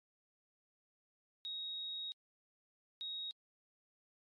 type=tone bursts at uneven times; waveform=sine; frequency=3773 Hz; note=A#7; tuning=20 cents sharp; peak=-40 dBFS; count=2; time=1.45-2.12 / 3.01-3.31 s; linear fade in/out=0 ms; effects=MP3 48 kbps